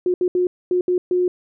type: tone bursts at uneven times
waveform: sine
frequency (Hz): 360.5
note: F#4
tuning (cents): -45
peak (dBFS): -15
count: 6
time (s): 0.06-0.14 / 0.21-0.28 / 0.35-0.47 / 0.71-0.81 / 0.88-0.98 / 1.11-1.28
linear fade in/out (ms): 2
effects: none